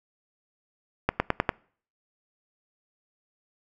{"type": "accelerating click train", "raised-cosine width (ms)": 0.5, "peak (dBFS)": -6, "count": 5, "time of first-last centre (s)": [1.09, 1.492], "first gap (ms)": 110, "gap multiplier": 0.94, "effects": ["noise-tail reverb RT60 0.5 s tail -25 dB re dry"]}